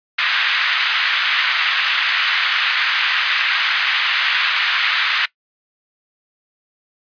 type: band-pass noise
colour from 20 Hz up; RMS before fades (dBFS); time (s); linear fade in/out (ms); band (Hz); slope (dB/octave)
pink; -18; 0.18-5.26; 10; 1400 to 3700; 24
effects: noise-tail reverb RT60 0.1 s tail -20 dB re dry + resampled to 11025 Hz